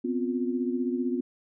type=tone cluster; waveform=sine; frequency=249.7 / 265.2 / 353.1 Hz; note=B3 / C4 / F4; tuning=+19 / +23 / +19 cents; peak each=-28 / -32 / -31 dBFS; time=0.04-1.21 s; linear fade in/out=10 ms; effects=none